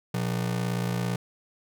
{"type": "ring-modulated tone", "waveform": "45% pulse", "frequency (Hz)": 149.7, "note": "D3", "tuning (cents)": 33, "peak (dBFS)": -23, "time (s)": [0.14, 1.16], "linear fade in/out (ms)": 2, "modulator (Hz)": 28.9, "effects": []}